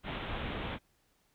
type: low-pass noise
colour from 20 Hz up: pink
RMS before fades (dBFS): -38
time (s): 0.03-0.79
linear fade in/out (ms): 50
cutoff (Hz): 3700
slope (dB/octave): 96
effects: pink hiss -72 dBFS RMS until 1.34 s